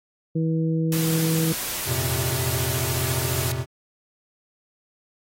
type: harmonic tone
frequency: 161.7 Hz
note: E3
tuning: 33 cents flat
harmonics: 1 / 2 / 3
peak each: -21 / -27 / -31 dBFS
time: 0.35-1.53 s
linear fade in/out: 10 ms
type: noise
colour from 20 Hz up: white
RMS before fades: -29 dBFS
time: 0.92-3.52 s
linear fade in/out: 2 ms
type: chord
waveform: square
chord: F suspended fourth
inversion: none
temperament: equal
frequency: 87.31 / 116.54 / 130.81 Hz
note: F2 / Bb2 / C3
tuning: 0 / 0 / 0 cents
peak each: -33 / -31 / -28 dBFS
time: 1.85-3.66 s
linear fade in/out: 50 ms
effects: AAC 48 kbps